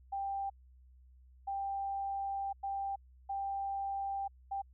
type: tone bursts at uneven times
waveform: sine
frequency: 789 Hz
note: G5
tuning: 11 cents sharp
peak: -34 dBFS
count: 5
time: 0.12-0.5 / 1.47-2.53 / 2.63-2.96 / 3.29-4.28 / 4.51-4.62 s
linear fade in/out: 10 ms
effects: added 63 Hz sine -57 dBFS peak until 4.73 s